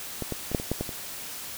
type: clicks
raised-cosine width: 2 ms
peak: -17 / -16 / -20 / -9 / -20 / -12 / -15 / -22 dBFS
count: 8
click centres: 0.223 / 0.323 / 0.516 / 0.548 / 0.599 / 0.716 / 0.81 / 0.892 s
effects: white hiss -38 dBFS RMS until 1.57 s